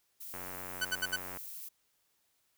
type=noise; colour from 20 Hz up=violet; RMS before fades=-45 dBFS; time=0.2-1.69 s; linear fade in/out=10 ms
type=click train; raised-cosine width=0.5 ms; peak=-29 dBFS; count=95; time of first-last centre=0.34-1.372 s; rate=91.1 Hz
type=tone bursts; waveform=sawtooth; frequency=1502 Hz; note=F#6; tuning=26 cents sharp; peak=-26 dBFS; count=4; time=0.81-1.164 s; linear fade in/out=10 ms; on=42 ms; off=62 ms
effects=white hiss -75 dBFS RMS until 2.57 s